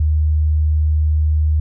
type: tone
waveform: sine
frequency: 76.7 Hz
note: D#2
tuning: 24 cents flat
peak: -12 dBFS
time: 0-1.6 s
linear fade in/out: 5 ms
effects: none